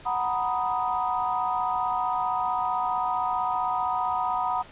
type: chord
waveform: sine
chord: B major seventh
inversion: second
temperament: equal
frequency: 740 / 932.3 / 987.8 / 1244.5 Hz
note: F#5 / A#5 / B5 / D#6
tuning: 0 / 0 / 0 / 0 cents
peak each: -28 / -31 / -29 / -30 dBFS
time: 0.05-4.63 s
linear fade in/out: 20 ms
effects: pink hiss -48 dBFS RMS until 4.71 s + resampled to 8000 Hz